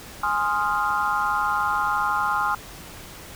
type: chord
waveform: sine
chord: F minor seventh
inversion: first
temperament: equal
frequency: 830.6 / 1046.5 / 1244.5 / 1396.9 Hz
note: Ab5 / C6 / Eb6 / F6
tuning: 0 / 0 / 0 / 0 cents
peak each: -26 dBFS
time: 0.23-2.55 s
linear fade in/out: 5 ms
effects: pink hiss -41 dBFS RMS until 3.35 s